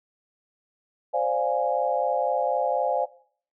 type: chord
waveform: sine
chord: D half-diminished seventh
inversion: third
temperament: equal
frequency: 523.3 / 587.3 / 698.5 / 830.6 Hz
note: C5 / D5 / F5 / Ab5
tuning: 0 / 0 / 0 / 0 cents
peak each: -27 dBFS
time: 1.13-3.06 s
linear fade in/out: 20 ms
effects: noise-tail reverb RT60 0.5 s tail -18 dB re dry